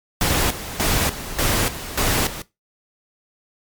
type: noise with tremolo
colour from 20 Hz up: pink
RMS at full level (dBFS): -19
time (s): 0.21-2.42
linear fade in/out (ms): 2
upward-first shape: square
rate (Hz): 1.7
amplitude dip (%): 75
effects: noise-tail reverb RT60 0.2 s tail -18 dB re dry + MP3 96 kbps